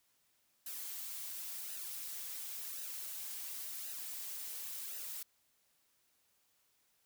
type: noise with flanger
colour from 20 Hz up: blue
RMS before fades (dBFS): -44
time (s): 0.66-5.23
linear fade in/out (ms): 5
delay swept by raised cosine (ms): 0.89 to 6.79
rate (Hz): 0.93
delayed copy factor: -0.6
effects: white hiss -75 dBFS RMS until 7.05 s